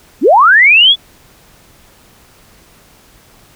sine linear sweep, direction up, 200 to 3499 Hz, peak -3 dBFS, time 0.21-0.96 s, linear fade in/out 50 ms, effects pink hiss -45 dBFS RMS until 3.55 s

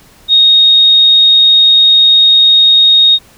sine tone, 3729 Hz, A#7, in tune, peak -3 dBFS, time 0.28-3.19 s, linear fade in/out 50 ms, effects pink hiss -43 dBFS RMS until 3.37 s

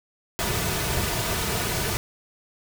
pink noise with comb filter, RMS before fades -26 dBFS, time 0.39-1.97 s, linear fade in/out 0 ms, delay 3.7 ms, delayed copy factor -0.5, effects none

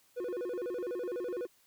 triangle tone with vibrato, 420 Hz, G#4, 19 cents sharp, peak -32 dBFS, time 0.16-1.47 s, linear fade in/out 20 ms, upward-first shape square, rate 12 Hz, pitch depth 270 cents each way, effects white hiss -67 dBFS RMS until 1.66 s

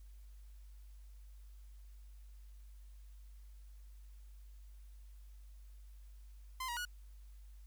sawtooth tone with pitch steps, 1035 / 954 / 1458 Hz, C6 / A#5 / F#6, -19 / +40 / -26 cents, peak -35 dBFS, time 6.6-6.852 s, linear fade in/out 5 ms, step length 84 ms, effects added 50 Hz sine -52 dBFS peak until 7.66 s + white hiss -73 dBFS RMS until 7.66 s

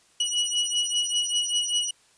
sawtooth beating tone pair, 2920 / 2925.1 Hz, F#7 / F#7, -24 / -21 cents, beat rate 5.1 Hz, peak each -23 dBFS, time 0.2-1.91 s, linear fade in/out 5 ms, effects white hiss -60 dBFS RMS until 2.17 s + resampled to 22050 Hz

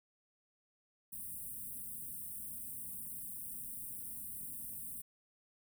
white band-stop noise, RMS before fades -45 dBFS, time 1.12-5.02 s, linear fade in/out 10 ms, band 280 to 8400 Hz, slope 96 dB/octave, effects none

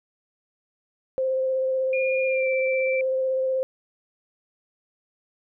sine tone with vibrato, 523.3 Hz, C5, in tune, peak -21 dBFS, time 1.18-3.63 s, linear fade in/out 0 ms, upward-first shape square, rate 16 Hz, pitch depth 10 cents each way
sine tone with pitch glide, 2427 to 2338 Hz, D#7 to D7, -44 to -8 cents, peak -27 dBFS, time 1.93-3.01 s, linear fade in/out 2 ms, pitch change -64 cents, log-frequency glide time 2.24-2.48 s
effects none

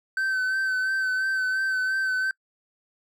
triangle tone with vibrato, 1534 Hz, G6, 38 cents flat, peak -21 dBFS, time 0.17-2.31 s, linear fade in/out 2 ms, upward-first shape sine, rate 2.9 Hz, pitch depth 26 cents each way, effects noise-tail reverb RT60 0.1 s tail -26 dB re dry

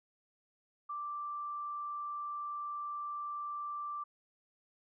sine tone, 1174.7 Hz, D6, in tune, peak -37 dBFS, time 0.89-4.04 s, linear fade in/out 10 ms, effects none

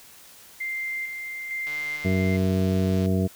sine tone with tremolo, 2093 Hz, C7, in tune, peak -27 dBFS, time 0.6-2.37 s, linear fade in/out 10 ms, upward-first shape square, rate 1.1 Hz, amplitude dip 40%
click train, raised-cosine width 0.2 ms, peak -24 dBFS, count 208, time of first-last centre 1.67-3.059 s, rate 149 Hz
harmonic tone, 94 Hz, F#2, 28 cents sharp, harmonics 1 / 2 / 3 / 4 / 5 / 7, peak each -24 / -23 / -31 / -31 / -32 / -34 dBFS, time 2.04-3.28 s, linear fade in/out 20 ms
effects white hiss -49 dBFS RMS until 3.35 s

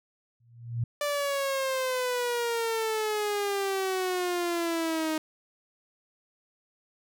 sine tone with exponential growth, 117.8 Hz, A#2, 19 cents sharp, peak -23 dBFS, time 0.4-0.84 s, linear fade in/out 5 ms, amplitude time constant 95 ms
sawtooth exponential sweep, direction down, 587.3 to 311.1 Hz, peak -23 dBFS, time 1.01-5.18 s, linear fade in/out 2 ms
effects none

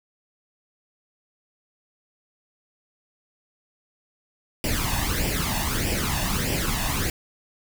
pink noise with flanger, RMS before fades -25 dBFS, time 4.64-7.1 s, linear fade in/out 2 ms, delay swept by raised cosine 0.38 to 1.13 ms, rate 1.6 Hz, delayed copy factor +0.7, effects none

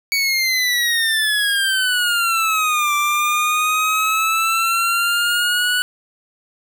25% pulse exponential two-way sweep, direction down then up, 2253 to 1173 to 1480 Hz, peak -12 dBFS, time 0.12-5.82 s, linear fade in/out 0 ms, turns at 2.94 s, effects none

